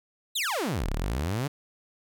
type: exponential two-way sweep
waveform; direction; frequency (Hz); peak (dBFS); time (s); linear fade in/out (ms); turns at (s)
sawtooth; down then up; 4186 to 31.44 to 152.3; -23; 0.35-1.48; 10; 0.89
effects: none